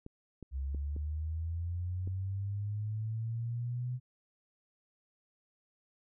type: clicks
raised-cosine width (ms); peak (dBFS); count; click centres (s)
3; -32; 5; 0.064 / 0.427 / 0.747 / 0.964 / 2.075
type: linear sweep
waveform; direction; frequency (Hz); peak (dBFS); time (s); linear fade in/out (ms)
sine; up; 65.9 to 126.2; -33; 0.51-4; 50
effects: none